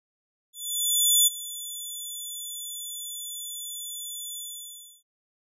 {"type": "tone with ADSR envelope", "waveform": "10% pulse", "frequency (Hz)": 3477, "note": "A7", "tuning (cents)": -21, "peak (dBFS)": -8, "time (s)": [0.53, 5.03], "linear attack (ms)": 740, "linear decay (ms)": 17, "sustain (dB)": -18, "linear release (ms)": 660, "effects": ["resampled to 32000 Hz"]}